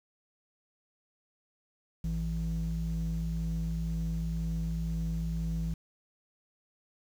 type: ring-modulated tone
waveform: triangle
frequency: 110 Hz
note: A2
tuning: in tune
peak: -23 dBFS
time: 2.04-5.74 s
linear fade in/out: 5 ms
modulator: 54.5 Hz
effects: tanh soft clip ceiling -25 dBFS + 9-bit